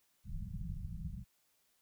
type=low-pass noise; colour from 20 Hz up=pink; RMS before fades=-42 dBFS; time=0.24-1.25 s; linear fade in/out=50 ms; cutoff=200 Hz; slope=96 dB/octave; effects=white hiss -75 dBFS RMS until 1.81 s